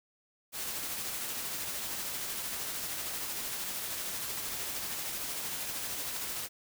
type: noise with tremolo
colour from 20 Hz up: white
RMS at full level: -36 dBFS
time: 0.52-6.49 s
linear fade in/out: 50 ms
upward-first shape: sine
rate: 13 Hz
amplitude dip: 25%
effects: none